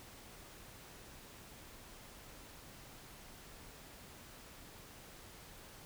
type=silence; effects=pink hiss -55 dBFS RMS until 5.85 s